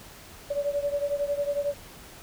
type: beating tone pair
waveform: sine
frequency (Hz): 570 / 581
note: C#5 / D5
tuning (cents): +48 / -19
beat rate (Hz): 11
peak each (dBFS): -27 / -30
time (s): 0.5-1.74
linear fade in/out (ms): 10
effects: pink hiss -47 dBFS RMS until 2.22 s